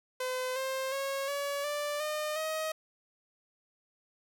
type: tone with pitch steps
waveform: sawtooth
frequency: 510 / 528.3 / 547.2 / 566.9 / 587.2 / 608.2 / 630.1 Hz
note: C5 / C5 / C#5 / C#5 / D5 / D#5 / D#5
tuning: -44 / +17 / -23 / +39 / 0 / -40 / +22 cents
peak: -28 dBFS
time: 0.2-2.72 s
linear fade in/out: 5 ms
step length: 360 ms
effects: none